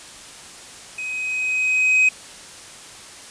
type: tone with level ramp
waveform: triangle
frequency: 2523 Hz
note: D#7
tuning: 23 cents sharp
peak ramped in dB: -25 to -10 dBFS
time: 0.98-2.09 s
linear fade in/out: 5 ms
effects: white hiss -40 dBFS RMS until 3.3 s + resampled to 22050 Hz